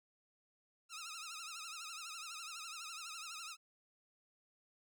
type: tone with vibrato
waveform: 10% pulse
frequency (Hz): 1307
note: E6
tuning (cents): -15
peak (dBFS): -37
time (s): 0.89-3.57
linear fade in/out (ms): 50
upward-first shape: triangle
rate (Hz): 12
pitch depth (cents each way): 130
effects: none